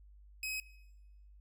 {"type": "tone", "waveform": "sawtooth", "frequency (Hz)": 2539, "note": "D#7", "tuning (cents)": 34, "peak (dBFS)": -33, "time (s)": [0.43, 0.6], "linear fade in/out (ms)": 2, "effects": ["noise-tail reverb RT60 1.0 s tail -20 dB re dry", "added 50 Hz sine -55 dBFS peak until 1.4 s"]}